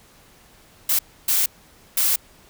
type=noise bursts at uneven times; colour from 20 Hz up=blue; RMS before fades=-19 dBFS; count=3; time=0.89-0.99 / 1.28-1.46 / 1.97-2.16 s; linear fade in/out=5 ms; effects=pink hiss -52 dBFS RMS until 2.49 s